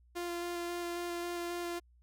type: tone with vibrato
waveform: sawtooth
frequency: 347.1 Hz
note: F4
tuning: 11 cents flat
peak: -32 dBFS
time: 0.15-1.8 s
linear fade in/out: 20 ms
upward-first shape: square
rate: 3.7 Hz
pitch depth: 9 cents each way
effects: added 60 Hz sine -61 dBFS peak until 2.02 s